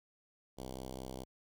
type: tone with notch filter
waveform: 5% pulse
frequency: 64.7 Hz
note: C2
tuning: 19 cents flat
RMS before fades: -45 dBFS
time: 0.57-1.25 s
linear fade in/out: 20 ms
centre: 1800 Hz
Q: 0.81
effects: none